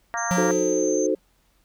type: harmonic tone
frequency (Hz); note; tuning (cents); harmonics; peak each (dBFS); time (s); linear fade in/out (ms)
233.1; A#3; 0; 3 / 4 / 5 / 6 / 7 / 8; -30 / -31 / -32 / -33 / -33 / -34; 0.14-0.51; 0
type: tone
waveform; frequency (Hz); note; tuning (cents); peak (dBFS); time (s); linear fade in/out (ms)
sine; 6272; G8; 0; -30; 0.17-1.07; 10
type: tone with exponential decay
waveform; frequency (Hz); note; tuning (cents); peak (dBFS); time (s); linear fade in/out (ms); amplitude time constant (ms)
square; 180.5; F#3; -43; -20; 0.31-1.19; 0; 190
type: chord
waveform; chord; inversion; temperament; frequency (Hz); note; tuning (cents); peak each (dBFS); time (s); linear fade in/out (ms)
sine; D# diminished seventh; none; equal with one note detuned; 308.6 / 370 / 440 / 523.3; D#4 / F#4 / A4 / C5; -14 / 0 / 0 / 0; -25; 0.37-1.15; 5
effects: added 45 Hz sine -65 dBFS peak until 1.64 s + pink hiss -65 dBFS RMS until 1.64 s